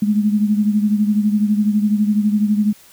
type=beating tone pair; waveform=sine; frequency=207.7 / 219.7 Hz; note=G#3 / A3; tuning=0 / -2 cents; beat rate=12 Hz; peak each=-14 / -20 dBFS; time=0.02-2.73 s; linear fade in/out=5 ms; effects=white hiss -47 dBFS RMS until 2.92 s